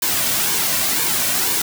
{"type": "noise with flanger", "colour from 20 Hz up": "white", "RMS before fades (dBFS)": -19, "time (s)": [0.02, 1.62], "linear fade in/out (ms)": 5, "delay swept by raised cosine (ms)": [1.5, 2.42], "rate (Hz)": 2, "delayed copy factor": -0.55, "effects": []}